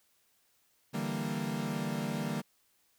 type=chord; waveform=40% pulse; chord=E half-diminished seventh; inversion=third; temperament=equal; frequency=146.83 / 164.81 / 196 / 233.1 Hz; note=D3 / E3 / G3 / Bb3; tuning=0 / 0 / 0 / 0 cents; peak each=-38 / -39 / -37 / -36 dBFS; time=0.93-2.42 s; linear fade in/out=20 ms; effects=white hiss -71 dBFS RMS until 2.98 s